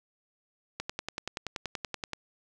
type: click train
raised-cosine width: 0.2 ms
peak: -16 dBFS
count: 15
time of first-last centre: 0.8-2.133 s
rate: 10.5 Hz
effects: none